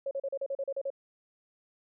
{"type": "tone bursts", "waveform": "sine", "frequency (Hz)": 549, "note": "C#5", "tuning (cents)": -17, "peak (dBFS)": -30, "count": 10, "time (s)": [0.06, 0.903], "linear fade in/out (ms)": 5, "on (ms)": 51, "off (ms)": 37, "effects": []}